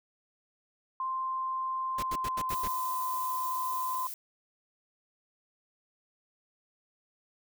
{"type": "tone with pitch glide", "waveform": "sine", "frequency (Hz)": [1046.5, 1025.6], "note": ["C6", "C6"], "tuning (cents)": [0, -35], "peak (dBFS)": -30, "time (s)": [1, 4.07], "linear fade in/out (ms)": 2, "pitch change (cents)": -35, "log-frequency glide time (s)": [1.94, 2.81]}
{"type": "noise bursts", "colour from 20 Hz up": "pink", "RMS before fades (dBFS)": -38, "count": 6, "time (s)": [1.98, 2.678], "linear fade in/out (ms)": 5, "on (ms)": 48, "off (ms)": 82}
{"type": "noise", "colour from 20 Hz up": "violet", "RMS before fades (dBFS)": -40, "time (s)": [2.49, 4.14], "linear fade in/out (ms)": 2}
{"effects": []}